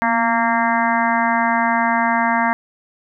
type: harmonic tone with a mistuned harmonic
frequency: 230 Hz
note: A#3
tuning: 23 cents flat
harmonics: 1 / 3 / 4 / 5 / 6 / 7 / 8 / 9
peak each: -22 / -22 / -19 / -24 / -30 / -23 / -26 / -27 dBFS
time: 0.02-2.53 s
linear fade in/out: 0 ms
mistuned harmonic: 1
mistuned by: +56 cents
effects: none